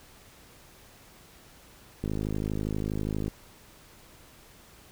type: click train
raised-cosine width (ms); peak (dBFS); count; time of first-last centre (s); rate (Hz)
3; -18; 66; 2.04-3.28; 52.4
effects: pink hiss -54 dBFS RMS until 4.91 s